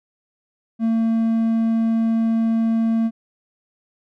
triangle tone, 226.2 Hz, A3, 48 cents sharp, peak -14 dBFS, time 0.79-3.11 s, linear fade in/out 50 ms, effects none

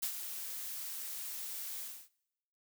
blue noise with ADSR envelope, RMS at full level -34 dBFS, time 0.02-2.09 s, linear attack 12 ms, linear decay 83 ms, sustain -8 dB, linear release 290 ms, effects noise-tail reverb RT60 0.9 s tail -24 dB re dry

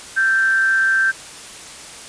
sine tone with amplitude modulation, 1564 Hz, G6, 4 cents flat, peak -11 dBFS, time 0.16-1.12 s, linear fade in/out 20 ms, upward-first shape sine, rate 211 Hz, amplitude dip 45%, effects white hiss -36 dBFS RMS until 2.08 s + resampled to 22050 Hz

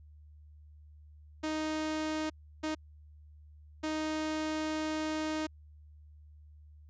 sawtooth tone bursts at uneven times, 311.1 Hz, D#4, in tune, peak -28 dBFS, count 3, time 1.43-2.3 / 2.63-2.75 / 3.83-5.47 s, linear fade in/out 10 ms, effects added 75 Hz sine -52 dBFS peak until 6.89 s + resampled to 16000 Hz

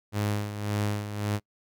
sawtooth tone with tremolo, 103.83 Hz, G#2, in tune, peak -21 dBFS, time 0.12-1.4 s, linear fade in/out 50 ms, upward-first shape sine, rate 1.8 Hz, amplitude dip 65%, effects noise-tail reverb RT60 0.1 s tail -25 dB re dry

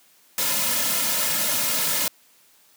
white noise with comb filter, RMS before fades -23 dBFS, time 0.38-2.08 s, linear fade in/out 2 ms, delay 2.6 ms, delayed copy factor -0.9, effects white hiss -57 dBFS RMS until 2.76 s + high-pass 150 Hz 12 dB/octave

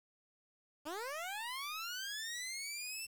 15% pulse linear sweep, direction up, 280.9 to 2700 Hz, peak -34 dBFS, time 0.85-3.07 s, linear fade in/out 20 ms, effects 10-bit

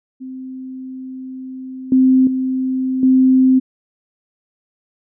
sine tone with level steps, 259.9 Hz, C4, 11 cents flat, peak -27 / -8 / -16 / -8 dBFS, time 0.2-3.6 s, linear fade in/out 20 ms, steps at 1.92 / 2.27 / 3.03 s, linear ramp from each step 2 ms, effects none

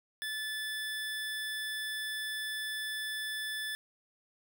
25% pulse tone, 1740 Hz, A6, 20 cents flat, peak -31 dBFS, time 0.22-3.75 s, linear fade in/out 0 ms, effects none

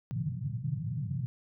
pink band-pass noise, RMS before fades -34 dBFS, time 0.11-1.26 s, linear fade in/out 0 ms, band 110 to 160 Hz, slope 48 dB/octave, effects none

